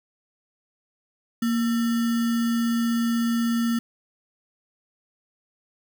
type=tone with sample-and-hold; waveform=sine; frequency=233.1 Hz; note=A#3; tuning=in tune; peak=-20 dBFS; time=1.42-3.79 s; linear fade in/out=5 ms; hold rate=1575 Hz; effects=none